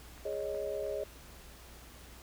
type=clicks; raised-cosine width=0.5 ms; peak=-39 dBFS; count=6; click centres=0.178 / 0.273 / 0.328 / 0.405 / 0.548 / 0.865 s
type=chord; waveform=sine; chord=Ab suspended fourth; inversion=none; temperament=equal; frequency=415.3 / 554.4 / 622.3 Hz; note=Ab4 / Db5 / Eb5; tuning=0 / 0 / 0 cents; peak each=-38 dBFS; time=0.25-1.04 s; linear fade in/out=5 ms
effects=added 60 Hz sine -54 dBFS peak until 2.22 s + pink hiss -54 dBFS RMS until 2.22 s